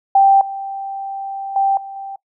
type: tone with level steps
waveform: sine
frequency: 784 Hz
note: G5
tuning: in tune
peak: -7 / -23 / -12 / -28 / -26 dBFS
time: 0.15-2.16 s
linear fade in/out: 5 ms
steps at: 0.41 / 1.56 / 1.77 / 1.96 s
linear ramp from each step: 2 ms
effects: noise-tail reverb RT60 0.1 s tail -21 dB re dry